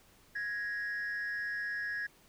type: tone pair together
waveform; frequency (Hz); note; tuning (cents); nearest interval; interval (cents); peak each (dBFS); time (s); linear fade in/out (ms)
sine; 1661.2 / 1877.2; G#6 / A#6; 0 / +12; major second; 212; -33 / -38; 0.35-2.07; 10
effects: tanh soft clip ceiling -31 dBFS + pink hiss -63 dBFS RMS until 2.28 s